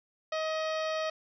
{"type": "harmonic tone", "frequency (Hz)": 631, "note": "D#5", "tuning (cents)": 24, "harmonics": [1, 2, 3, 4, 5, 6, 7, 8, 9], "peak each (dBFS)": [-31, -37, -41, -43, -45, -47, -48, -49, -50], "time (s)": [0.32, 1.1], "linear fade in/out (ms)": 5, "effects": []}